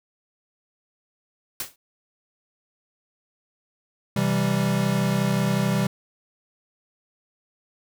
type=noise with exponential decay; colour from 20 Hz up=white; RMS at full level=-26 dBFS; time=1.6-1.76 s; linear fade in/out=2 ms; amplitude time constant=34 ms
type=chord; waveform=square; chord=C major; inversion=none; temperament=equal; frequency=130.81 / 164.81 / 196 Hz; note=C3 / E3 / G3; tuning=0 / 0 / 0 cents; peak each=-26 / -27 / -24 dBFS; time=4.16-5.87 s; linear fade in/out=5 ms
effects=none